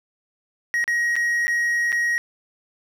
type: tone with dropouts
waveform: triangle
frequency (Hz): 1891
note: A#6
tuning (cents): +24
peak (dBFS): -17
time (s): 0.74-2.18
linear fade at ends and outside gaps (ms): 0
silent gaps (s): 0.841-0.878 / 1.156-1.164 / 1.47-1.48 / 1.92-1.927
effects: none